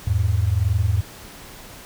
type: tone pair together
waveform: sine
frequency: 83.58 / 105.3 Hz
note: E2 / G#2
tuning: +24 / +24 cents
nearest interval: major third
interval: 400 cents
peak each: -20 / -19 dBFS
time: 0.07-1.01 s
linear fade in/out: 5 ms
effects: pink hiss -41 dBFS RMS until 1.85 s